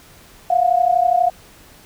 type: tone pair together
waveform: sine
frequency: 691 / 723.2 Hz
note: F5 / F#5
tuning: -19 / -40 cents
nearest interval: minor second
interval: 79 cents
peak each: -16 / -15 dBFS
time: 0.5-1.3 s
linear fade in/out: 5 ms
effects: pink hiss -46 dBFS RMS until 1.85 s